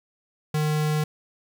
square tone, 152.5 Hz, D#3, 34 cents flat, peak -22 dBFS, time 0.54-1.04 s, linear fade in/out 5 ms, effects 10-bit

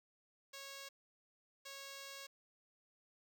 5% pulse tone bursts at uneven times, 550 Hz, C#5, 14 cents flat, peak -37 dBFS, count 2, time 0.53-0.89 / 1.65-2.27 s, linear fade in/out 10 ms, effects none

